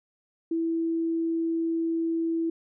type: tone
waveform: sine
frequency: 329.6 Hz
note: E4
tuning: in tune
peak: -24 dBFS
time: 0.51-2.5 s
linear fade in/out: 5 ms
effects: none